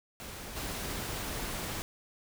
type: noise with level steps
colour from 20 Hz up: pink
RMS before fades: -43 / -37 dBFS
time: 0.2-1.82 s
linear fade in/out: 0 ms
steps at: 0.55 s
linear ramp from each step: 20 ms
effects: none